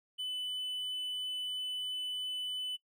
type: tone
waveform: triangle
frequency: 3001 Hz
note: F#7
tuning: 24 cents sharp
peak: -33 dBFS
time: 0.18-2.77 s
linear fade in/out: 20 ms
effects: noise-tail reverb RT60 0.1 s tail -20 dB re dry